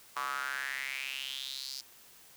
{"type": "tone with high-pass filter sweep", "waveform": "square", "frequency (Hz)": 67.1, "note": "C2", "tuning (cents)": 44, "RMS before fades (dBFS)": -38, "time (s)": [0.16, 1.81], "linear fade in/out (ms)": 5, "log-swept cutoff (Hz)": [1100, 5000], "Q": 5.5, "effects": ["white hiss -57 dBFS RMS until 2.36 s"]}